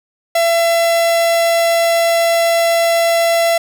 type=tone; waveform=45% pulse; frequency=673 Hz; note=E5; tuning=36 cents sharp; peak=-11 dBFS; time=0.35-3.58 s; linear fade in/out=5 ms; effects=none